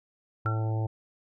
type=harmonic tone; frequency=110.3 Hz; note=A2; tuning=5 cents sharp; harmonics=1 / 3 / 4 / 5 / 6 / 7 / 8; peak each=-26 / -39 / -43 / -43 / -46 / -42 / -45 dBFS; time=0.45-0.87 s; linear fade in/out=10 ms
type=tone with exponential decay; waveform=sine; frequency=1359 Hz; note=F6; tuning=48 cents flat; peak=-26 dBFS; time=0.46-0.71 s; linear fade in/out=0 ms; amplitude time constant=53 ms
effects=none